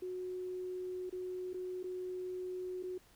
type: tone with dropouts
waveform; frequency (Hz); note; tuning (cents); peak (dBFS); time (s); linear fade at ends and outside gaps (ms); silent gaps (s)
sine; 366.5; F#4; -16; -38; 0.02-2.98; 5; 1.097-1.125 / 1.533-1.542 / 1.83-1.84 / 2.828-2.835
effects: pink hiss -65 dBFS RMS until 3.15 s